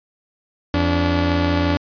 sawtooth tone pair together, 85.65 / 288.1 Hz, F2 / D4, -33 / -33 cents, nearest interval octave + major sixth, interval 2100 cents, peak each -15 dBFS, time 0.74-1.77 s, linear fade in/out 0 ms, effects resampled to 11025 Hz

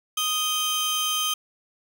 sawtooth tone pair together, 1244.5 / 3136 Hz, D#6 / G7, 0 / 0 cents, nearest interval octave + major third, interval 1600 cents, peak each -25 / -21 dBFS, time 0.17-1.34 s, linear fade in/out 5 ms, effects none

